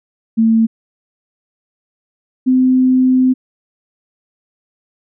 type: tone pair in turn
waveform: sine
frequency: 224.8 / 256.9 Hz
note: A3 / C4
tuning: +37 / -32 cents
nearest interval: major second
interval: 231 cents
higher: second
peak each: -8 dBFS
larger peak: neither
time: 0.37-0.67 / 2.46-3.34 s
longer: second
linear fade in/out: 20 ms
effects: none